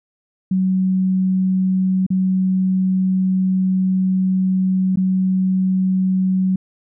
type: tone with dropouts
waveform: sine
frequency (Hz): 187.4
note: F#3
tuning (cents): +22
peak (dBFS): -14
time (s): 0.51-6.56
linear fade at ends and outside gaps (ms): 5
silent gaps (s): 2.065-2.103 / 4.959-4.971
effects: none